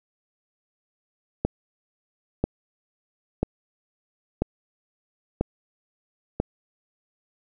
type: click train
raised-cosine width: 2 ms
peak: -8 dBFS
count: 6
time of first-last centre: 1.45-6.4 s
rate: 1.01 Hz
effects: none